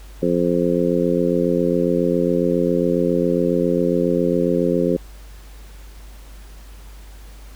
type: harmonic tone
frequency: 87.31 Hz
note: F2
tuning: in tune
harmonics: 2 / 3 / 4 / 5 / 6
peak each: -22 / -22 / -22 / -22 / -22 dBFS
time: 0.22-4.97 s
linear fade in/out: 10 ms
effects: added 50 Hz sine -37 dBFS peak until 7.55 s + pink hiss -48 dBFS RMS until 7.55 s